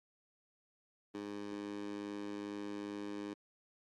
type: tone with high-pass filter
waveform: 15% pulse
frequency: 102.4 Hz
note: G#2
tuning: 24 cents flat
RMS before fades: -43 dBFS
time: 1.14-3.34 s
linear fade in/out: 10 ms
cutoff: 290 Hz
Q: 2.2
effects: low-pass 6000 Hz 12 dB/octave + Opus 32 kbps